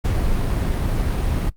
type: noise with ADSR envelope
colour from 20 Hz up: brown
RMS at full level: -18 dBFS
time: 0.04-1.5 s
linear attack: 15 ms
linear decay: 15 ms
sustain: -2 dB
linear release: 15 ms
effects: noise-tail reverb RT60 0.1 s tail -18 dB re dry + Opus 48 kbps

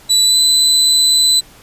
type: tone with pitch glide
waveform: 30% pulse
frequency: 3954 to 4012 Hz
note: B7 to B7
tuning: +1 to +26 cents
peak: -6 dBFS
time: 0.09-1.41 s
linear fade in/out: 20 ms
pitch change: +25 cents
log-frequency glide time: 0.24-0.37 s
effects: pink hiss -43 dBFS RMS until 1.62 s + resampled to 32000 Hz

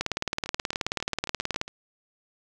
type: two click trains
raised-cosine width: 0.2 ms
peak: -21 / -9 dBFS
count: 10 / 31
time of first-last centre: 0.46-1.68 / 0.01-1.614 s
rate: 7.38 / 18.7 Hz
effects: none

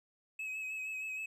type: tone with vibrato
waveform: triangle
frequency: 2563 Hz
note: E7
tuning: 49 cents flat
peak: -36 dBFS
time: 0.39-1.26 s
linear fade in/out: 5 ms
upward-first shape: sine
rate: 6.4 Hz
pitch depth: 29 cents each way
effects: none

